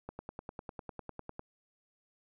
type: click train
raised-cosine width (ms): 1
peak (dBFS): -27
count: 14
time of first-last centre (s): 0.09-1.394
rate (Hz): 9.97
effects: none